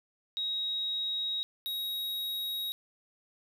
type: tone pair in turn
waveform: sine / square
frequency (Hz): 3796 / 3796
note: A#7 / A#7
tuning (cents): +31 / +31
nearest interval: unison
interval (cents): 0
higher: neither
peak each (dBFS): -30 / -33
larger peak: first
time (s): 0.37-1.43 / 1.66-2.72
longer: neither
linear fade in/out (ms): 0
effects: 10-bit